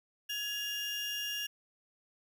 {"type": "tone pair together", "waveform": "35% pulse", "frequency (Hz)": [1675.8, 2823], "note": ["G#6", "F7"], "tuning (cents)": [15, 18], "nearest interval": "major sixth", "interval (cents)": 903, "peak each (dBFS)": [-40, -34], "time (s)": [0.29, 1.47], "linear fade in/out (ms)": 10, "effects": []}